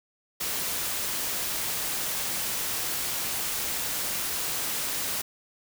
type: noise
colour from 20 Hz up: white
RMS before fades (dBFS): -30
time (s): 0.4-5.22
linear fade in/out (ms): 10
effects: none